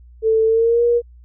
sine tone with pitch glide, 443.5 to 475.3 Hz, A4 to A#4, +14 to +34 cents, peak -12 dBFS, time 0.22-1.02 s, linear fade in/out 50 ms, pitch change +120 cents, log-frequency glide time 0.46-0.83 s, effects added 60 Hz sine -41 dBFS peak until 1.24 s

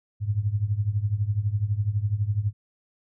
sine tone with tremolo, 103.83 Hz, G#2, in tune, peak -18 dBFS, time 0.2-2.53 s, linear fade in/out 50 ms, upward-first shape triangle, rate 12 Hz, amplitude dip 90%, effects none

